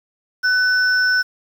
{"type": "tone pair together", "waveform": "sine", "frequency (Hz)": [1500, 5345], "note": ["F#6", "E8"], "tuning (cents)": [23, 23], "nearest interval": "octave + minor seventh", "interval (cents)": 2200, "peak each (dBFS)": [-14, -23], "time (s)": [0.43, 1.23], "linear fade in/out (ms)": 20, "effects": ["7-bit"]}